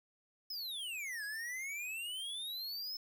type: exponential two-way sweep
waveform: square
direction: down then up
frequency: 5274 to 1639 to 5274 Hz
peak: -40 dBFS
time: 0.5-2.97 s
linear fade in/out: 5 ms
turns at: 1.24 s
effects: 11-bit